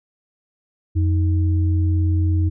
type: tone pair together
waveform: sine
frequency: 88.2 / 314.3 Hz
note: F2 / D#4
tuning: +18 / +18 cents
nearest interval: octave + minor seventh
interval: 2200 cents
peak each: -15 / -27 dBFS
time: 0.95-2.5 s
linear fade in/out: 20 ms
effects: none